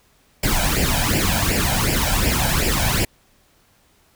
pink noise with flanger, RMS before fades -19 dBFS, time 0.43-3.05 s, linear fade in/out 5 ms, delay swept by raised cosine 0.39 to 1.31 ms, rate 2.7 Hz, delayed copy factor +0.75, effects pink hiss -58 dBFS RMS until 4.15 s

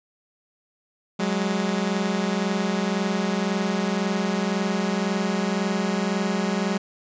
sawtooth tone pair together, 186.2 / 208.1 Hz, F#3 / G#3, +11 / +4 cents, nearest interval major second, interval 193 cents, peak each -21 dBFS, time 1.19-6.78 s, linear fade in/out 10 ms, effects resampled to 16000 Hz + 9-bit

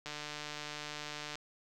click train, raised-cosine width 0.2 ms, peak -24 dBFS, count 194, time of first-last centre 0.06-1.355 s, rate 149 Hz, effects none

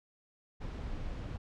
brown noise, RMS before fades -39 dBFS, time 0.6-1.38 s, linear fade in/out 20 ms, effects low-pass 5000 Hz 12 dB/octave

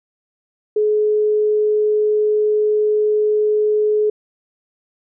sine tone, 424.2 Hz, G#4, 37 cents sharp, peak -13 dBFS, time 0.76-4.1 s, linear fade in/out 5 ms, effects none

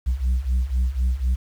sine beating tone pair, 60.6 / 64.6 Hz, B1 / C2, -32 / -21 cents, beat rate 4 Hz, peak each -21 / -19 dBFS, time 0.06-1.36 s, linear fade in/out 20 ms, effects tanh soft clip ceiling -16 dBFS + 8-bit

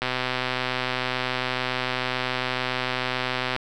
click train, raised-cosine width 0.3 ms, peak -9 dBFS, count 451, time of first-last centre 0.02-3.563 s, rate 127 Hz, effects none

